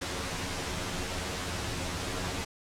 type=noise with comb filter; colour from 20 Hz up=pink; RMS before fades=-34 dBFS; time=0.01-2.45 s; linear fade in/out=10 ms; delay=11 ms; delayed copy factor=+0.85; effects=low-pass 8000 Hz 12 dB/octave